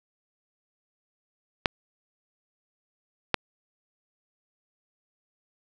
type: clicks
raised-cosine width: 0.3 ms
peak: -4 dBFS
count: 2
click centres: 1.658 / 3.343 s
effects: none